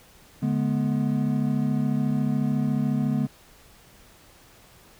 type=tone cluster; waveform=triangle; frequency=146 / 211.7 / 245.7 Hz; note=D3 / G#3 / B3; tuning=-10 / +33 / -9 cents; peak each=-24 dBFS; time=0.42-3.27 s; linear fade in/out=10 ms; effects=pink hiss -53 dBFS RMS until 4.99 s